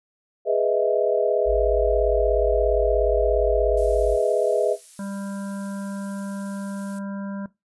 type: chord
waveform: sine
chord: E major seventh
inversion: first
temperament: equal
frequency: 415.3 / 493.9 / 622.3 / 659.3 Hz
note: G#4 / B4 / D#5 / E5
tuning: 0 / 0 / 0 / 0 cents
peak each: -23 dBFS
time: 0.45-4.77 s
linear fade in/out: 50 ms
type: tone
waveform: sine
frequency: 51.91 Hz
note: G#1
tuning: in tune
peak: -23 dBFS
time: 1.45-4.18 s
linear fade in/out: 50 ms
type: noise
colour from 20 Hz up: violet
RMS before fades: -41 dBFS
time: 3.77-6.99 s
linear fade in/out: 5 ms
type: harmonic tone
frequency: 198 Hz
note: G3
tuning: 18 cents sharp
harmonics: 1 / 3 / 5 / 7 / 8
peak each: -29 / -39 / -43 / -46 / -47 dBFS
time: 4.99-7.46 s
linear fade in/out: 2 ms
effects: noise-tail reverb RT60 0.2 s tail -18 dB re dry + resampled to 24000 Hz